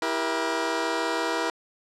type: chord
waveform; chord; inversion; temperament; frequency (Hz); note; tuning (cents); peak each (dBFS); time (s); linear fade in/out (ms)
15% pulse; E diminished; none; just; 329.6 / 395.6 / 474.7; E4 / G4 / Bb4; 0 / +16 / +31; -22 / -26 / -22; 0.02-1.5; 2
effects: low-pass 7000 Hz 12 dB/octave